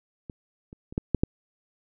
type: clicks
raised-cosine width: 3 ms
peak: -24 / -30 / -28 / -12 / -8 / -8 dBFS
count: 6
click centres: 0.298 / 0.729 / 0.925 / 0.979 / 1.147 / 1.235 s
effects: none